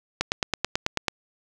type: click train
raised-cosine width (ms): 0.2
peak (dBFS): -5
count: 9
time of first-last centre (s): 0.21-1.082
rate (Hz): 9.17
effects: none